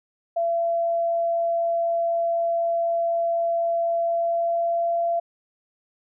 sine tone with pitch glide, 676 to 681.1 Hz, E5 to F5, +43 to -44 cents, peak -20 dBFS, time 0.36-5.2 s, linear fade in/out 10 ms, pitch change +13 cents, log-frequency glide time 3.99-4.99 s, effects none

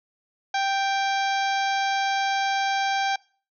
harmonic tone with a mistuned harmonic, 784 Hz, G5, in tune, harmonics 1 / 2 / 3 / 4 / 5 / 6 / 7 / 8, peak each -23 / -29 / -33 / -35 / -37 / -39 / -40 / -41 dBFS, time 0.54-3.16 s, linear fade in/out 5 ms, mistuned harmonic 4, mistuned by +52 cents, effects noise-tail reverb RT60 0.4 s tail -23 dB re dry

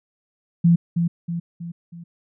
sine tone with echo, 170 Hz, F3, 46 cents flat, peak -11 dBFS, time 0.64-0.76 s, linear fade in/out 10 ms, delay 320 ms, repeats 4, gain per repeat -6 dB, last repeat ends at 2.04 s, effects none

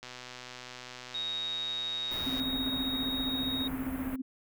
click train, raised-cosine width 0.2 ms, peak -26 dBFS, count 297, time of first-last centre 0.03-2.398 s, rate 125 Hz
sine tone, 3762 Hz, A#7, 15 cents sharp, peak -32 dBFS, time 1.14-3.68 s, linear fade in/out 10 ms
pink band-stop noise, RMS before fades -41 dBFS, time 2.11-4.16 s, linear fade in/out 5 ms, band 2200 to 12000 Hz, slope 24 dB/octave
sine tone with tremolo, 261.6 Hz, C4, in tune, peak -30 dBFS, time 2.26-4.22 s, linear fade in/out 10 ms, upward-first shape sine, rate 15 Hz, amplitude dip 70%
effects none

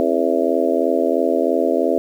harmonic tone with a mistuned harmonic, 83 Hz, E2, 12 cents sharp, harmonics 3 / 4 / 5 / 6 / 7 / 8, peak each -22 / -22 / -22 / -22 / -22 / -22 dBFS, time 0-1.98 s, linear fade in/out 0 ms, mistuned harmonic 3, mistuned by +110 cents, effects 8-bit

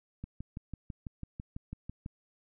click train, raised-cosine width 5 ms, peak -27 dBFS, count 12, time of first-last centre 0.24-2.061 s, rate 6.04 Hz, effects none

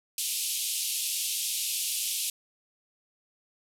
white band-pass noise, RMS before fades -31 dBFS, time 0.18-2.3 s, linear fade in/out 2 ms, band 2600 to 13000 Hz, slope 48 dB/octave, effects none

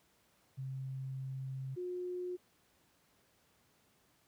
sine tone pair in turn, 132.8 / 360 Hz, C3 / F#4, +26 / -47 cents, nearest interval octave + perfect fourth, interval 1727 cents, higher second, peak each -38 / -37 dBFS, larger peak second, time 0.57-1.76 / 1.76-2.37 s, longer first, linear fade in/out 20 ms, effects pink hiss -71 dBFS RMS until 4.27 s + high-pass 80 Hz 12 dB/octave

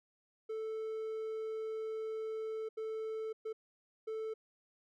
triangle tone bursts at uneven times, 440 Hz, A4, in tune, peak -35 dBFS, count 4, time 0.49-2.69 / 2.77-3.33 / 3.45-3.53 / 4.07-4.34 s, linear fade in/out 10 ms, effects none

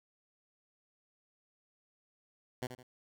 10% pulse tone with echo, 126 Hz, B2, 35 cents sharp, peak -27 dBFS, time 2.62-2.67 s, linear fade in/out 5 ms, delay 80 ms, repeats 2, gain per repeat -9 dB, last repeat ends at 2.83 s, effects none

